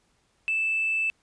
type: tone with tanh clipping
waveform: triangle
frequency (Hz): 2637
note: E7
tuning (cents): 0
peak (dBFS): -23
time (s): 0.48-1.1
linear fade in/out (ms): 0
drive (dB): 4
effects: pink hiss -68 dBFS RMS until 1.22 s + resampled to 22050 Hz